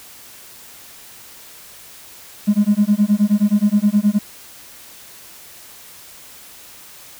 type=tone with tremolo; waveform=triangle; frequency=207.2 Hz; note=G#3; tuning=4 cents flat; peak=-5 dBFS; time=2.47-4.19 s; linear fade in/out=20 ms; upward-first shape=sine; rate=9.5 Hz; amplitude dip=100%; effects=tanh soft clip ceiling -7 dBFS + white hiss -41 dBFS RMS until 7.19 s